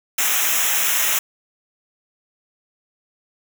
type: noise with comb filter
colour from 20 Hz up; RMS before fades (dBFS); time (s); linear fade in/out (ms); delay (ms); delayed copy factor
white; -19; 0.18-1.19; 5; 0.22; -0.95
effects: none